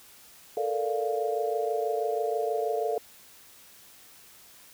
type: chord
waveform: sine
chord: Bb major seventh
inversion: third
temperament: equal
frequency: 440 / 466.2 / 587.3 / 698.5 Hz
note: A4 / Bb4 / D5 / F5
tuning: 0 / 0 / 0 / 0 cents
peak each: -29 / -33 / -34 / -31 dBFS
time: 0.57-2.98 s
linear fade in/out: 2 ms
effects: white hiss -53 dBFS RMS until 4.73 s